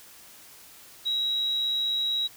sine tone, 3854 Hz, B7, 43 cents flat, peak -24 dBFS, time 1.05-2.28 s, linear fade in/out 20 ms, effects white hiss -50 dBFS RMS until 2.36 s

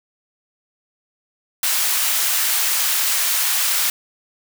white high-pass noise, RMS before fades -19 dBFS, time 1.63-3.9 s, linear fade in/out 2 ms, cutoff 1000 Hz, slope 12 dB/octave, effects none

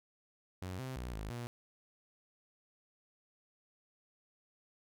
sawtooth tone with pitch steps, 92.3 / 130.2 / 61.1 / 52.7 / 120 Hz, F#2 / C3 / B1 / G#1 / B2, -4 / -8 / -18 / +26 / -49 cents, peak -36 dBFS, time 0.62-1.47 s, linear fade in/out 0 ms, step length 170 ms, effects none

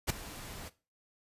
pink noise with ADSR envelope, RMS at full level -27 dBFS, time 0.07-0.7 s, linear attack 28 ms, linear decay 9 ms, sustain -18 dB, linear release 25 ms, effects noise-tail reverb RT60 0.3 s tail -17 dB re dry + resampled to 32000 Hz

